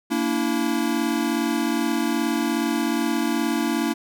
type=tone cluster; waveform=square; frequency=231.2 / 287.9 / 330.4 Hz; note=A#3 / D4 / E4; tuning=-14 / -34 / +4 cents; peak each=-26 dBFS; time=0.1-3.94 s; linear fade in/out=20 ms; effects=none